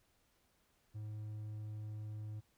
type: tone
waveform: triangle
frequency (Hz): 106.8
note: G#2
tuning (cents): +49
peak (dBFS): -40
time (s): 0.94-2.41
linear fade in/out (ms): 20
effects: pink hiss -75 dBFS RMS until 2.57 s